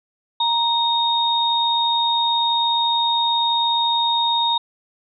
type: tone pair together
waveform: sine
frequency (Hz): 935 / 3714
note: A#5 / A#7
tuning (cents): +5 / -7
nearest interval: 2 octaves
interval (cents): 2388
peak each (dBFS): -19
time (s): 0.4-4.58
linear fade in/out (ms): 5
effects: none